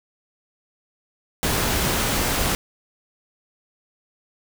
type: noise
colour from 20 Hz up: pink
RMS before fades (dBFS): -22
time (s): 1.43-2.55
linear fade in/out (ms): 0
effects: none